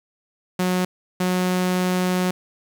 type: tone pair in turn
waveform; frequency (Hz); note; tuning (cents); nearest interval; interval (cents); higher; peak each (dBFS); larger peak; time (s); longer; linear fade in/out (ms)
sawtooth; 182.4 / 182.4; F#3 / F#3; -24 / -24; unison; 0; neither; -15 / -15; neither; 0.59-0.85 / 1.2-2.31; second; 5
effects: 8-bit